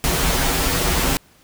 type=noise with comb filter; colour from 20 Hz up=pink; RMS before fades=-19 dBFS; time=0.04-1.17 s; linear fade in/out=0 ms; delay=9.4 ms; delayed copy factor=-0.85; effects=pink hiss -53 dBFS RMS until 1.43 s